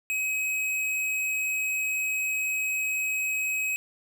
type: tone with hard clipping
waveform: sine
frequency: 2542 Hz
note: D#7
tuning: 36 cents sharp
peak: -27 dBFS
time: 0.1-3.76 s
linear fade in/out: 0 ms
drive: 13 dB
effects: none